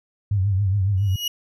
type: tone with vibrato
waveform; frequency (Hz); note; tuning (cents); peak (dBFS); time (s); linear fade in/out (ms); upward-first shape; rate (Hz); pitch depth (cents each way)
sine; 98; G2; 0; -17; 0.31-1.16; 5; triangle; 7.2; 120
type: tone with exponential growth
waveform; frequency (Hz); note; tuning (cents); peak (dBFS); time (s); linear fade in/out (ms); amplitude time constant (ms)
35% pulse; 2900; F#7; -35; -18; 0.97-1.28; 5; 67
effects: none